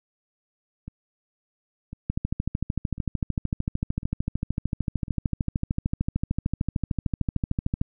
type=two click trains; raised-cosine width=5 ms; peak=-12 / -24 dBFS; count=77 / 5; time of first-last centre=2.1-7.814 / 0.88-5.082 s; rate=13.3 / 0.952 Hz; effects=none

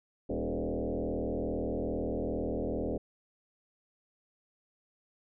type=tone with frequency modulation; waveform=sine; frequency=101.3 Hz; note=G#2; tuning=43 cents flat; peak=-30 dBFS; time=0.29-2.98 s; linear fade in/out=10 ms; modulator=80.1 Hz; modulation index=6.3; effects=none

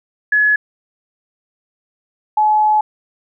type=tone pair in turn; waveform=sine; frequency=1697 / 853.2 Hz; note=G#6 / G#5; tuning=+37 / +46 cents; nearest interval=octave; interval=1191 cents; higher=first; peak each=-10 dBFS; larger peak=neither; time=0.32-0.56 / 2.37-2.81 s; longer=second; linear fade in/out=5 ms; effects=none

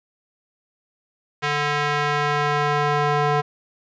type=tone with band-pass filter sweep; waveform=square; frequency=146.83 Hz; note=D3; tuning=in tune; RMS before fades=-21 dBFS; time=1.42-3.42 s; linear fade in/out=20 ms; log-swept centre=1900 to 900 Hz; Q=0.94; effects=resampled to 16000 Hz

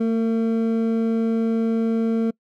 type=tone pair together; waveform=triangle; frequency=225 / 455.6 Hz; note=A3 / A#4; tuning=+39 / -40 cents; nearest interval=octave; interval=1221 cents; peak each=-17 / -23 dBFS; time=0-2.31 s; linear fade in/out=10 ms; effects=noise-tail reverb RT60 0.1 s tail -25 dB re dry

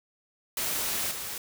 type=noise with level steps; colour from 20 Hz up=white; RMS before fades=-30 / -36 dBFS; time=0.57-1.38 s; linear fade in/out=2 ms; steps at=1.11 s; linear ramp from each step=5 ms; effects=none

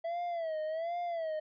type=tone with vibrato; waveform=triangle; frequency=659 Hz; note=E5; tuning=1 cent flat; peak=-31 dBFS; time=0.04-1.4 s; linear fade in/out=10 ms; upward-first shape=sine; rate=1.3 Hz; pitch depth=110 cents each way; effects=resampled to 11025 Hz

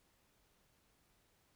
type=silence; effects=pink hiss -74 dBFS RMS until 1.55 s

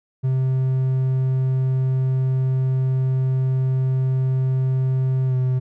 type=tone with pitch glide; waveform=triangle; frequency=130.81 to 128.27 Hz; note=C3 to C3; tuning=0 to -34 cents; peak=-15 dBFS; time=0.23-5.6 s; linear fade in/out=20 ms; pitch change=-34 cents; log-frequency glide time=5.26-5.35 s; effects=none

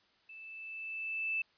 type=tone with level ramp; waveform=sine; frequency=2637 Hz; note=E7; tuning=in tune; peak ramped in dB=-48 to -30 dBFS; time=0.29-1.42 s; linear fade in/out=5 ms; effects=white hiss -69 dBFS RMS until 1.57 s + resampled to 11025 Hz

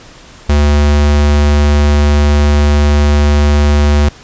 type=tone; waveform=square; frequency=73.2 Hz; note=D2; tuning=5 cents flat; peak=-7 dBFS; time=0.49-4.09 s; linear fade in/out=5 ms; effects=pink hiss -37 dBFS RMS until 4.23 s + resampled to 16000 Hz

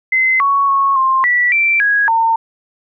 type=tone with pitch steps; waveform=sine; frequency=2056 / 1114 / 1101 / 1056 / 1955 / 2345 / 1656 / 908 Hz; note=C7 / C#6 / C#6 / C6 / B6 / D7 / G#6 / A#5; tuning=-31 / +8 / -12 / +16 / -18 / -3 / -5 / -46 cents; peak=-10 dBFS; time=0.12-2.36 s; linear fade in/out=5 ms; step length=280 ms; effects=none

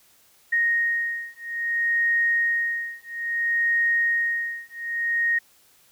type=beating tone pair; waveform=sine; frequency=1864.7 / 1865.3 Hz; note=A#6 / A#6; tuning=0 / +1 cents; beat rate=0.6 Hz; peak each=-24 dBFS; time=0.52-5.39 s; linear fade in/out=10 ms; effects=white hiss -58 dBFS RMS until 5.91 s

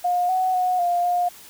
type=tone with pitch steps; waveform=sine; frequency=713 / 745 / 731 / 702 / 710 Hz; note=F5 / F#5 / F#5 / F5 / F5; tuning=+36 / +12 / -21 / +9 / +28 cents; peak=-18 dBFS; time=0.04-1.29 s; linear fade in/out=10 ms; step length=250 ms; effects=white hiss -45 dBFS RMS until 1.49 s

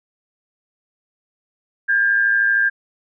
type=tone pair together; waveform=sine; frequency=1603 / 1716 Hz; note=G6 / A6; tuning=+38 / -44 cents; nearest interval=minor second; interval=118 cents; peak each=-14 / -23 dBFS; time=1.88-2.7 s; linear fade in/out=20 ms; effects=none

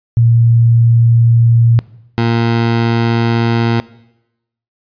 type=tone pair in turn; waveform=sine / 20% pulse; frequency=116.54 / 116.1 Hz; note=A#2 / A#2; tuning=0 / -7 cents; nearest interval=unison; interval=7 cents; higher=first; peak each=-6 dBFS; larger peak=neither; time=0.17-1.79 / 2.18-3.8 s; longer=neither; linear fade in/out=0 ms; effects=noise-tail reverb RT60 0.9 s tail -20 dB re dry + resampled to 11025 Hz

